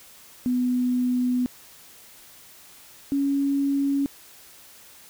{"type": "tone pair in turn", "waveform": "sine", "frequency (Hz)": [248.9, 278.8], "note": ["B3", "C#4"], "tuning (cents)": [14, 10], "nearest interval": "major second", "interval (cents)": 196, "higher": "second", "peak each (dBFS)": -20, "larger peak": "neither", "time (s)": [[0.46, 1.46], [3.12, 4.06]], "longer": "first", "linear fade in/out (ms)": 0, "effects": ["white hiss -49 dBFS RMS until 5.09 s"]}